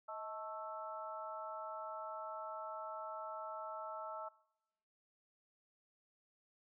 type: harmonic tone with a mistuned harmonic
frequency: 220 Hz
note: A3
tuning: in tune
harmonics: 3 / 4 / 5 / 6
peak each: -48 / -48 / -53 / -47 dBFS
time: 0.08-4.29 s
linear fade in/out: 10 ms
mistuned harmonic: 3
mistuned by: -66 cents
effects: noise-tail reverb RT60 0.9 s tail -23 dB re dry